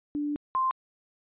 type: tone pair in turn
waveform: sine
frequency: 293.3 / 1045.2 Hz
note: D4 / C6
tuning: -2 / -2 cents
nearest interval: octave + minor seventh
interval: 2200 cents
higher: second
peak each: -27 / -23 dBFS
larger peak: second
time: 0.15-0.36 / 0.55-0.71 s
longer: first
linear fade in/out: 0 ms
effects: resampled to 8000 Hz